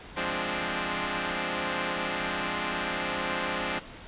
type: chord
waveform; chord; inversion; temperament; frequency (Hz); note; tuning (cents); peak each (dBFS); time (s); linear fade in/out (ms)
5% pulse; D half-diminished seventh; first; equal; 174.61 / 207.7 / 261.6 / 293.7; F3 / Ab3 / C4 / D4; 0 / 0 / 0 / 0; -23; 0.16-3.8; 20
effects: pink hiss -45 dBFS RMS until 4.07 s + resampled to 8000 Hz